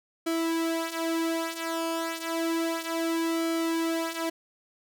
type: tone with flanger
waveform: sawtooth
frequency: 329.4 Hz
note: E4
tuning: 1 cent flat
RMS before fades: -29 dBFS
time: 0.26-4.3 s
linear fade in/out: 10 ms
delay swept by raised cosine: 1.1 to 6.6 ms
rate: 0.31 Hz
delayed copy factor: -0.7
effects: none